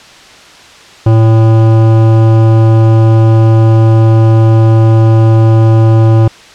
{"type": "tone with hard clipping", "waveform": "sine", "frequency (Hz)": 111.8, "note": "A2", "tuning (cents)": 28, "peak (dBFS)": -5, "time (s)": [1.06, 6.28], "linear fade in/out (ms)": 5, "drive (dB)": 15, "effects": ["white hiss -35 dBFS RMS until 6.54 s", "low-pass 5000 Hz 12 dB/octave"]}